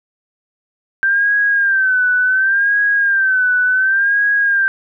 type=tone with vibrato; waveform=sine; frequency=1568 Hz; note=G6; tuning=in tune; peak=-11 dBFS; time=1.03-4.68 s; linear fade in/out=0 ms; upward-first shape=sine; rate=0.69 Hz; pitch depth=90 cents each way; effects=none